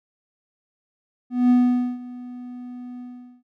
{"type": "tone with ADSR envelope", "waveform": "triangle", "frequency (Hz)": 247.1, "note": "B3", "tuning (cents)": 1, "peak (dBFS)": -10, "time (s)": [1.3, 3.43], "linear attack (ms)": 200, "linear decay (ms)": 480, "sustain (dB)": -21, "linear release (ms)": 430, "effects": []}